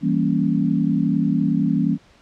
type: chord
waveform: sine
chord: E diminished seventh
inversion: none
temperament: equal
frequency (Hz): 164.81 / 196 / 233.1 / 277.2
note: E3 / G3 / Bb3 / Db4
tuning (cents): 0 / 0 / 0 / 0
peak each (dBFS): -22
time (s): 0.01-1.98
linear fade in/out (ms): 50
effects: pink hiss -53 dBFS RMS until 2.21 s + low-pass 5000 Hz 12 dB/octave